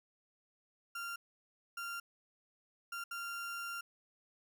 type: tone bursts at uneven times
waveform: 35% pulse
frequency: 1387 Hz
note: F6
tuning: 12 cents flat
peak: -38 dBFS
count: 4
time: 0.95-1.16 / 1.77-2 / 2.92-3.04 / 3.11-3.81 s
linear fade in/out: 5 ms
effects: none